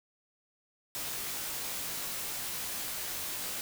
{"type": "noise with comb filter", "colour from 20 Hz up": "white", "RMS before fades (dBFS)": -37, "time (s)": [0.95, 3.61], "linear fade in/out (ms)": 0, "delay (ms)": 19, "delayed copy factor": -0.7, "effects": []}